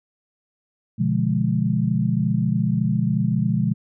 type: chord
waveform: sine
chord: B diminished seventh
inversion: none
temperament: equal with one note detuned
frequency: 123.47 / 146.83 / 174.61 / 208.9 Hz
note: B2 / D3 / F3 / Ab3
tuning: 0 / 0 / 0 / +10 cents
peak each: -23 / -25 / -23 / -23 dBFS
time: 0.98-3.74 s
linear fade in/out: 20 ms
effects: none